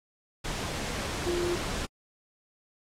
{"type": "tone in noise", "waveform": "sine", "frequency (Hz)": 350, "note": "F4", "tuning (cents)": 4, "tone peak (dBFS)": -27, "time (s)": [1.26, 1.56], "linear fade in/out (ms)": 10, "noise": "pink", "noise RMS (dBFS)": -34, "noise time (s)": [0.44, 1.86], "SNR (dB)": 4, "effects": ["low-pass 8000 Hz 12 dB/octave", "AAC 48 kbps"]}